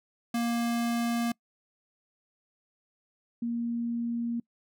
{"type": "tone pair in turn", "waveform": ["square", "sine"], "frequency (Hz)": [234.9, 234.9], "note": ["A#3", "A#3"], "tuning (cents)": [13, 13], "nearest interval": "unison", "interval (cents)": 0, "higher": "neither", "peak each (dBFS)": [-27, -28], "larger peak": "first", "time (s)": [[0.34, 1.32], [3.42, 4.4]], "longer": "neither", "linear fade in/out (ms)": 5, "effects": ["noise-tail reverb RT60 0.1 s tail -25 dB re dry"]}